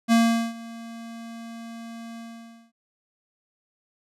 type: tone with ADSR envelope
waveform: square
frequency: 230 Hz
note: A#3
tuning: 23 cents flat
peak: -15 dBFS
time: 0.08-2.72 s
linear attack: 42 ms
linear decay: 410 ms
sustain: -22 dB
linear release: 540 ms
effects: low-pass 11000 Hz 12 dB/octave